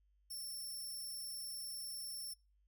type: tone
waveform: 15% pulse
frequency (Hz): 5410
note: E8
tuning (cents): +44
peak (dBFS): -38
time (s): 0.3-2.34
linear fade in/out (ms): 10
effects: noise-tail reverb RT60 0.3 s tail -25 dB re dry + added 50 Hz sine -70 dBFS peak until 2.67 s